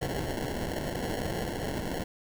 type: noise with sample-and-hold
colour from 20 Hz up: white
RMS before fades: -33 dBFS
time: 0.01-2.04 s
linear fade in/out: 10 ms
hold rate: 1225 Hz
effects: none